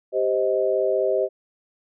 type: chord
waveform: sine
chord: C minor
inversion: second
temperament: just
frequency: 392.4 / 523.3 / 627.9 Hz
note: G4 / C5 / Eb5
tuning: +2 / 0 / +16 cents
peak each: -23 dBFS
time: 0.12-1.29 s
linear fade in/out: 50 ms
effects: none